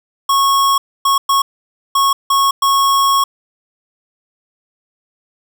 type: tone bursts at uneven times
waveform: square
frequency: 1100 Hz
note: C#6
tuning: 14 cents flat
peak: -11 dBFS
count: 6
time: 0.29-0.78 / 1.05-1.18 / 1.29-1.42 / 1.95-2.13 / 2.3-2.51 / 2.62-3.24 s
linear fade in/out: 5 ms
effects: none